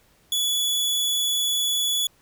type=tone; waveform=sawtooth; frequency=3415 Hz; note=G#7; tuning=48 cents sharp; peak=-18 dBFS; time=0.32-2.07 s; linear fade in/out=2 ms; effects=pink hiss -60 dBFS RMS until 2.21 s